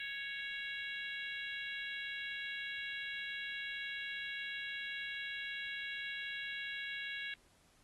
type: harmonic tone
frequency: 554.4 Hz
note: C#5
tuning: in tune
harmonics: 3 / 4 / 5 / 6 / 7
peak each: -43 / -45 / -47 / -49 / -50 dBFS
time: 0-7.34 s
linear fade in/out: 2 ms
effects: pink hiss -68 dBFS RMS until 7.83 s + Opus 32 kbps